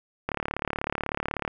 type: click train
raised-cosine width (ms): 0.5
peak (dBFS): -12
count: 44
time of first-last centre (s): 0.29-1.478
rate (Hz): 36.2
effects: none